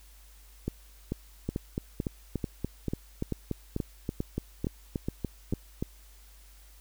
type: two click trains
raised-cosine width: 3 ms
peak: -17 / -17 dBFS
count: 16 / 12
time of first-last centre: 1.49-5.825 / 0.68-5.526 s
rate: 3.46 / 2.27 Hz
effects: added 50 Hz sine -52 dBFS peak until 6.8 s + white hiss -59 dBFS RMS until 6.8 s